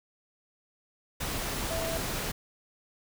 sine tone in noise, 657 Hz, E5, 6 cents flat, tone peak -33 dBFS, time 1.7-1.98 s, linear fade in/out 10 ms, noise pink, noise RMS -33 dBFS, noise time 1.2-2.32 s, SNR -3 dB, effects none

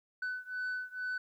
sine beating tone pair, 1500 / 1502.2 Hz, F#6 / F#6, +23 / +26 cents, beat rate 2.2 Hz, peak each -36 / -37 dBFS, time 0.22-1.18 s, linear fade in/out 5 ms, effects tanh soft clip ceiling -32 dBFS + 12-bit

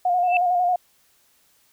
sine tone with vibrato, 716 Hz, F5, 43 cents sharp, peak -17 dBFS, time 0.05-0.76 s, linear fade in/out 5 ms, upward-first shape square, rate 11 Hz, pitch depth 32 cents each way
sine tone with exponential growth, 2653 Hz, E7, 10 cents sharp, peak -16 dBFS, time 0.23-0.37 s, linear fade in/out 2 ms, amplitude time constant 30 ms
effects white hiss -61 dBFS RMS until 1.72 s

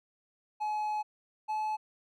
triangle tone pair in turn, 849 / 859.9 Hz, G#5 / A5, +38 / -40 cents, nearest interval unison, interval 22 cents, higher second, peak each -28 dBFS, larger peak neither, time 0.6-1.03 / 1.48-1.77 s, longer first, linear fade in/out 20 ms, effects none

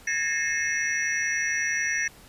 sine tone cluster, 1670 / 1821 / 2148 / 2590 / 5850 Hz, G#6 / A#6 / C7 / E7 / F#8, +9 / -41 / +45 / -31 / -21 cents, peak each -32 / -27 / -30 / -36 / -32 dBFS, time 0.07-2.08 s, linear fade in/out 5 ms, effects pink hiss -51 dBFS RMS until 2.28 s + resampled to 32000 Hz

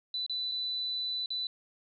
sine tone with dropouts, 3987 Hz, B7, 16 cents sharp, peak -31 dBFS, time 0.14-1.47 s, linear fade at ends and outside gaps 2 ms, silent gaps 0.264-0.296 / 0.515-0.519 / 1.26-1.304 s, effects none

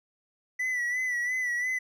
triangle tone with vibrato, 1975.5 Hz, B6, in tune, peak -25 dBFS, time 0.59-1.79 s, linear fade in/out 10 ms, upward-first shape sine, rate 2.9 Hz, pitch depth 51 cents each way, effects none

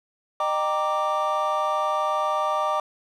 triangle chord, Eb major seventh, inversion none, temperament equal with one note detuned, 611.6 / 784 / 932.3 / 1174.7 Hz, Eb5 / G5 / Bb5 / D6, -30 / 0 / 0 / 0 cents, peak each -25 / -27 / -28 / -23 dBFS, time 0.4-2.8 s, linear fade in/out 2 ms, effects none

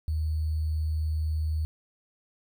sine tone with sample-and-hold, 78.1 Hz, D#2, 7 cents sharp, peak -25 dBFS, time 0.08-1.65 s, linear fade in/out 0 ms, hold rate 4410 Hz, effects none

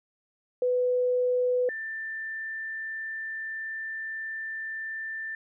sine tone pair in turn, 497.7 / 1779.2 Hz, B4 / A6, +13 / +19 cents, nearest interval octave + minor seventh, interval 2206 cents, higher second, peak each -22 / -32 dBFS, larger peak first, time 0.62-1.69 / 1.69-5.35 s, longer second, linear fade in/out 2 ms, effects none

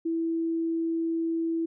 sine tone, 329.4 Hz, E4, 1 cent flat, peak -25 dBFS, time 0.05-1.66 s, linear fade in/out 10 ms, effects none

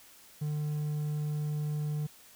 triangle tone, 150 Hz, D3, 37 cents sharp, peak -28 dBFS, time 0.41-2.07 s, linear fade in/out 10 ms, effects white hiss -56 dBFS RMS until 2.35 s

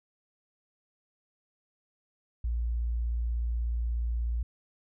sine tone, 58.27 Hz, A#1, in tune, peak -27 dBFS, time 2.44-4.43 s, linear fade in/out 5 ms, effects none

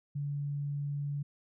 sine tone, 143.5 Hz, D3, 40 cents flat, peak -32 dBFS, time 0.15-1.23 s, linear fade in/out 10 ms, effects none

